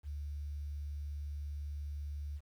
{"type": "tone with quantisation", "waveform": "sine", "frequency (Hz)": 72.8, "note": "D2", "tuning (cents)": -15, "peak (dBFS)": -38, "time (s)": [0.03, 2.41], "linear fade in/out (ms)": 50, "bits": 11, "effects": []}